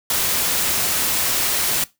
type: noise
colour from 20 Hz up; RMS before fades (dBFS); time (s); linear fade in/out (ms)
white; -20; 0.1-1.84; 2
effects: noise-tail reverb RT60 0.2 s tail -19 dB re dry